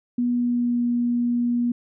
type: tone with pitch glide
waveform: sine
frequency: 243.1 to 240.3 Hz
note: B3 to B3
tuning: -27 to -47 cents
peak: -19 dBFS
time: 0.18-1.72 s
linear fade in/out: 5 ms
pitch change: -20 cents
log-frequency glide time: 0.3-0.83 s
effects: none